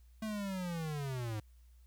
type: linear sweep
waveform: square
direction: down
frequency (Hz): 221.3 to 103.83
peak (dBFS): -37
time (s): 0.22-1.4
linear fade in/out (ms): 5
effects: added 60 Hz sine -57 dBFS peak until 1.86 s + white hiss -75 dBFS RMS until 1.86 s